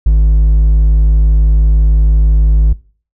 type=tone with hard clipping; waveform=sine; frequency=53 Hz; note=G#1; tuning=36 cents sharp; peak=-6 dBFS; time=0.06-2.73 s; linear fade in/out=5 ms; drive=3 dB; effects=noise-tail reverb RT60 0.4 s tail -21 dB re dry